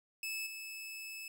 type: tone with level steps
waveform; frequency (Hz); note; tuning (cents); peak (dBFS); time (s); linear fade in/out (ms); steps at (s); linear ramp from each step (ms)
sawtooth; 2609; E7; -18; -34 / -40; 0.23-1.28; 2; 0.46; 10
effects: none